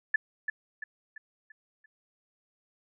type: tone with echo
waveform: sine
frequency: 1738 Hz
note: A6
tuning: 22 cents flat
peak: -20 dBFS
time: 0.14-0.16 s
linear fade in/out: 5 ms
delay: 340 ms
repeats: 5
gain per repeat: -7 dB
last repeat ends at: 1.86 s
effects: none